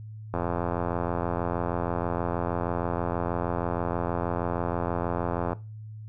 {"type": "click train", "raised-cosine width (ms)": 1, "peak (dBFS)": -14, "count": 449, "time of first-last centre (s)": [0.34, 5.531], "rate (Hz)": 86.3, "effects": ["noise-tail reverb RT60 0.3 s tail -18 dB re dry", "added 108 Hz sine -38 dBFS peak until 6.08 s"]}